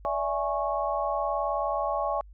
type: tone cluster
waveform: sine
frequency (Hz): 580 / 659 / 832 / 1100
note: D5 / E5 / G#5 / C#6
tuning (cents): -22 / -1 / +3 / -14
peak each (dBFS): -31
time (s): 0.05-2.21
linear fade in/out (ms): 0
effects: added 50 Hz sine -46 dBFS peak until 2.33 s